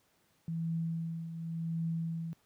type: tone with tremolo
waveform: sine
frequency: 164.81 Hz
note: E3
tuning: in tune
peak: -30 dBFS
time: 0.48-2.33 s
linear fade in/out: 0 ms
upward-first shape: triangle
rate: 0.9 Hz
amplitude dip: 65%
effects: pink hiss -71 dBFS RMS until 2.45 s + high-pass 80 Hz 12 dB/octave